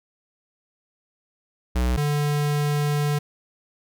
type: tone pair in turn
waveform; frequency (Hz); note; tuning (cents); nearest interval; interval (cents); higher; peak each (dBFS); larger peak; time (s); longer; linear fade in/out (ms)
square; 61.74 / 146.84; B1 / D3; 0 / 0; octave + minor third; 1500; second; -20 / -21; first; 1.75-1.97 / 1.97-3.19; second; 10
effects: none